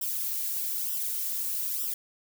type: noise with flanger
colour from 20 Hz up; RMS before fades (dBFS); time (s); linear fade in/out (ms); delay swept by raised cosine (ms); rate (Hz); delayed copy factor
violet; -31; 0.01-1.94; 5; 0.45 to 3.25; 1.1; -0.95
effects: none